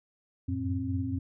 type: tone cluster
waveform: sine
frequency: 90.8 / 95 / 111.9 / 266 Hz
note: F#2 / F#2 / A2 / C4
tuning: -32 / +46 / +30 / +29 cents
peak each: -33 / -37 / -36 / -32 dBFS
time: 0.48-1.19 s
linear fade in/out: 10 ms
effects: none